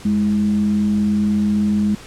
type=tone with frequency modulation; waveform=sine; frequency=207.7 Hz; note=G#3; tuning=in tune; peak=-14 dBFS; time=0.05-1.95 s; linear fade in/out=5 ms; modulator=118 Hz; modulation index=0.32; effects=pink hiss -39 dBFS RMS until 2.06 s + low-pass 9000 Hz 12 dB/octave